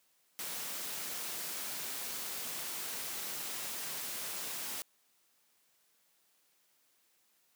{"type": "noise", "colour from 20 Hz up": "white", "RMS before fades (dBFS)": -40, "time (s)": [0.39, 4.82], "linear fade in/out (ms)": 0, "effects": ["white hiss -72 dBFS RMS until 7.55 s", "high-pass 150 Hz 12 dB/octave"]}